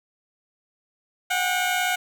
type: tone pair together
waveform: 15% pulse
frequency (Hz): 729 / 785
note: F#5 / G5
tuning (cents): -26 / +2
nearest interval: minor second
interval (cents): 128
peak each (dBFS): -16 / -22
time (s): 1.3-1.96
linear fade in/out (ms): 10
effects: none